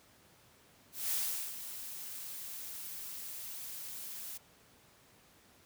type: noise with ADSR envelope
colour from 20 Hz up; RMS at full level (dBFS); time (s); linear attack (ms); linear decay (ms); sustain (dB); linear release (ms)
blue; -33; 0.92-4.38; 200; 410; -11; 13
effects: pink hiss -63 dBFS RMS until 5.65 s + high-pass 80 Hz 12 dB/octave